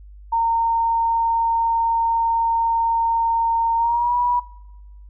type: tone with pitch glide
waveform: sine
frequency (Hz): 918 to 972.6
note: A#5 to B5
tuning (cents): -27 to -27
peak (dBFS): -16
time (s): 0.32-4.4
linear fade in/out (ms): 10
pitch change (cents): +100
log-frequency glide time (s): 3.76-4.15
effects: noise-tail reverb RT60 1.0 s tail -23 dB re dry + added 50 Hz sine -39 dBFS peak until 5.09 s